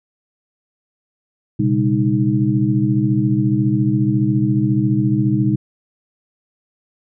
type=tone cluster; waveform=sine; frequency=121.3 / 135.7 / 203.1 / 311.5 Hz; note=B2 / C#3 / G#3 / D#4; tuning=-31 / -36 / -38 / +2 cents; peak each=-19 dBFS; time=1.59-5.56 s; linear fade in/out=10 ms; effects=none